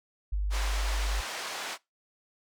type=tone; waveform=sine; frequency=50.1 Hz; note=G1; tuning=38 cents sharp; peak=-26 dBFS; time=0.32-1.21 s; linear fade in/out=10 ms
type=band-pass noise; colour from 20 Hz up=pink; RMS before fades=-37 dBFS; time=0.5-1.78 s; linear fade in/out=50 ms; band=670 to 7100 Hz; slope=12 dB/octave
effects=noise-tail reverb RT60 0.2 s tail -22 dB re dry